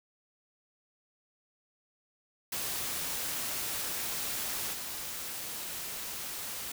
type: noise with level steps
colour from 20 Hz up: white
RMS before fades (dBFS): -35 / -39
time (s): 2.52-6.72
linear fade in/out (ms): 5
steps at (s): 4.72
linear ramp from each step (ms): 20
effects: none